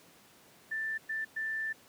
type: tone bursts at uneven times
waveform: sine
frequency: 1771 Hz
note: A6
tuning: 11 cents sharp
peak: -32 dBFS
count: 3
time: 0.71-0.98 / 1.09-1.25 / 1.36-1.73 s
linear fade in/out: 10 ms
effects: pink hiss -59 dBFS RMS until 1.88 s + high-pass 150 Hz 12 dB/octave